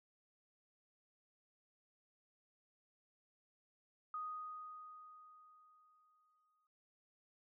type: tone with exponential decay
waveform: sine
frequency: 1244.5 Hz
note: D#6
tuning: in tune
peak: -40 dBFS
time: 4.14-6.67 s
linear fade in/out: 2 ms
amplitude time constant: 550 ms
effects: noise-tail reverb RT60 0.6 s tail -25 dB re dry